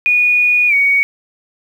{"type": "tone with pitch glide", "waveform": "sine", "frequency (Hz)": [2458, 2241], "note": ["D#7", "C#7"], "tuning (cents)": [-22, 18], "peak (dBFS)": -9, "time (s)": [0.06, 1.03], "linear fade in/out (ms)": 0, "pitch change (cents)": -160, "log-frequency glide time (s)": [0.68, 0.74], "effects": ["7-bit"]}